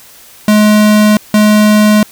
square tone pair in turn, 211.5 / 211.5 Hz, G#3 / G#3, +32 / +32 cents, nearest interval unison, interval 0 cents, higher neither, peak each -5 dBFS, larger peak neither, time 0.48-1.17 / 1.34-2.03 s, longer neither, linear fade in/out 2 ms, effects white hiss -38 dBFS RMS until 2.11 s

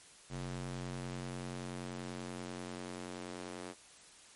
square tone with high-pass filter sweep, 45.16 Hz, F#1, 41 cents flat, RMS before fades -43 dBFS, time 0.29-3.75 s, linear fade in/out 50 ms, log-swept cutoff 110 to 320 Hz, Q 1.1, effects white hiss -58 dBFS RMS until 4.35 s + MP3 48 kbps

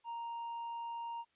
sine tone with tanh clipping, 932.3 Hz, A#5, in tune, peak -40 dBFS, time 0.04-1.25 s, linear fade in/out 50 ms, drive 3 dB, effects white hiss -75 dBFS RMS until 1.35 s + resampled to 8000 Hz

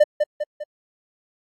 triangle tone with echo, 598 Hz, D5, 31 cents sharp, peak -7 dBFS, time 0-0.04 s, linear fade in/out 10 ms, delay 200 ms, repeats 3, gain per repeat -6 dB, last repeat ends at 0.64 s, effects AAC 64 kbps

